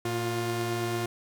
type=tone pair together; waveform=sawtooth; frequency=114.7 / 353 Hz; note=A#2 / F4; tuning=-28 / +19 cents; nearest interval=octave + perfect fifth; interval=1947 cents; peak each=-28 / -26 dBFS; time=0.05-1.06 s; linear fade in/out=5 ms; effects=none